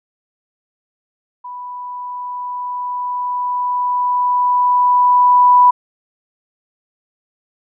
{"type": "tone with level ramp", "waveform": "sine", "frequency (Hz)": 987.8, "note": "B5", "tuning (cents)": 0, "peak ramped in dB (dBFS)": [-27, -5], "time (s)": [1.44, 5.71], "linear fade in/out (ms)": 10, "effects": []}